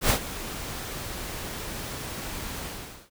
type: noise with ADSR envelope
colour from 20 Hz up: pink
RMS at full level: -20 dBFS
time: 0.01-3.1 s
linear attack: 86 ms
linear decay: 91 ms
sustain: -15 dB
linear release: 470 ms
effects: none